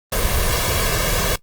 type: noise with comb filter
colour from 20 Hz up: pink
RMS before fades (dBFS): -19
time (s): 0.12-1.36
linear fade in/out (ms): 5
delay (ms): 1.8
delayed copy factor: +0.65
effects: noise-tail reverb RT60 0.1 s tail -22 dB re dry + Opus 24 kbps